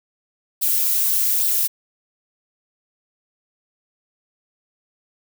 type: noise with flanger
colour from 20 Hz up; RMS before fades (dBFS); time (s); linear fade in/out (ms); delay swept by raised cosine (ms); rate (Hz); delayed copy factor
violet; -19; 0.61-1.68; 20; 0.22 to 5.52; 1.2; +0.5
effects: none

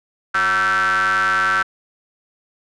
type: ring-modulated tone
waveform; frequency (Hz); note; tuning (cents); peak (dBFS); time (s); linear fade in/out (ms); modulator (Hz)
square; 99; G2; +18; -13; 0.34-1.63; 10; 1440
effects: low-pass 7000 Hz 12 dB/octave

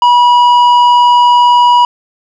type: tone with tanh clipping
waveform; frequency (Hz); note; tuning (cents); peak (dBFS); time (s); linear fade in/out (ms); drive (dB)
sine; 971; B5; -30; -5; 0.02-1.85; 2; 8
effects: none

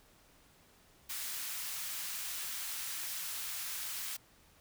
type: high-pass noise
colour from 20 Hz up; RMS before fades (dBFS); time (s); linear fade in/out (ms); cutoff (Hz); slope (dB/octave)
white; -40; 1.09-4.17; 10; 1200; 12
effects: pink hiss -64 dBFS RMS until 4.6 s

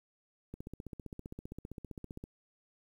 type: click train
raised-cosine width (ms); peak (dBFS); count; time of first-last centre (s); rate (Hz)
3; -30; 27; 0.54-2.239; 15.3
effects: 10-bit

